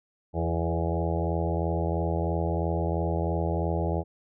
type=harmonic tone with a mistuned harmonic; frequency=83 Hz; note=E2; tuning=12 cents sharp; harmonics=1 / 2 / 4 / 5 / 6 / 7 / 8 / 9 / 10; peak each=-28 / -31 / -34 / -35 / -36 / -36 / -37 / -38 / -38 dBFS; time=0.33-4.04 s; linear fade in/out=50 ms; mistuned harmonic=5; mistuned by=+16 cents; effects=none